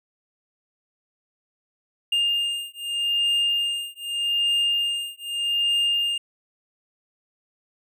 triangle beating tone pair, 2814 / 2814.82 Hz, F7 / F7, +12 / +13 cents, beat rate 0.82 Hz, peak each -23 / -23 dBFS, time 2.12-6.18 s, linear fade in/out 5 ms, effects none

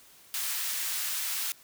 white high-pass noise, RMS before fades -32 dBFS, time 0.34-1.52 s, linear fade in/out 0 ms, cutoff 1300 Hz, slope 12 dB/octave, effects white hiss -56 dBFS RMS until 1.63 s

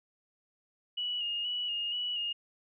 sine tone with vibrato, 2893 Hz, F#7, 40 cents flat, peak -31 dBFS, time 0.97-2.33 s, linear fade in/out 10 ms, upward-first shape square, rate 2.1 Hz, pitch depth 29 cents each way, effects none

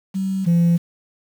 sine tone pair in turn, 191.5 / 170.61 Hz, G3 / F3, -40 / -40 cents, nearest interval major second, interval 200 cents, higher first, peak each -19 / -10 dBFS, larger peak second, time 0.14-0.46 / 0.46-0.78 s, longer neither, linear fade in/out 20 ms, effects tanh soft clip ceiling -11 dBFS + 7-bit

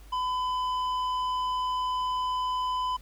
triangle tone with tanh clipping, 1007 Hz, B5, 33 cents sharp, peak -28 dBFS, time 0.12-2.97 s, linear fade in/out 10 ms, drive 13 dB, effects added 50 Hz sine -47 dBFS peak until 3.01 s + pink hiss -57 dBFS RMS until 3.01 s

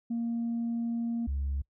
sine tone pair in turn, 233.1 / 69.3 Hz, A#3 / C#2, 0 / 0 cents, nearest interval octave + major sixth, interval 2100 cents, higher first, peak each -27 dBFS, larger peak neither, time 0.1-1.27 / 1.27-1.62 s, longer first, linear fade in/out 10 ms, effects noise-tail reverb RT60 0.1 s tail -25 dB re dry + tanh soft clip ceiling -26 dBFS

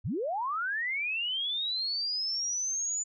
sine linear sweep, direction up, 63.8 to 7040 Hz, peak -29 dBFS, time 0.04-3.04 s, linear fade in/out 20 ms, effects none

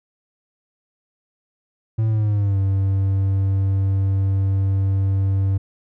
triangle tone with pitch glide, 110.8 to 97.02 Hz, A2 to G2, +13 to -17 cents, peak -14 dBFS, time 1.98-5.58 s, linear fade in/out 10 ms, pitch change -230 cents, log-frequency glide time 2.08-2.58 s, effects none

